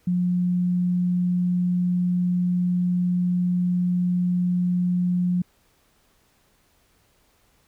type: tone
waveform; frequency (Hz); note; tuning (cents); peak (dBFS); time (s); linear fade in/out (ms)
sine; 178.6; F3; +39; -19; 0.07-5.42; 5
effects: pink hiss -63 dBFS RMS until 7.67 s